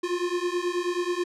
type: beating tone pair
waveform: square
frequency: 349.2 / 358.5 Hz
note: F4 / F4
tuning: 0 / +45 cents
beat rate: 9.3 Hz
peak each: -29 dBFS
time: 0.03-1.24 s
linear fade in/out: 10 ms
effects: low-pass 7000 Hz 12 dB/octave